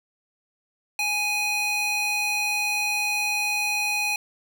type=tone with high-pass filter; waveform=square; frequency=830.6 Hz; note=G#5; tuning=in tune; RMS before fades=-25 dBFS; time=0.99-4.16 s; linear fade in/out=2 ms; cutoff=1800 Hz; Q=5; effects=none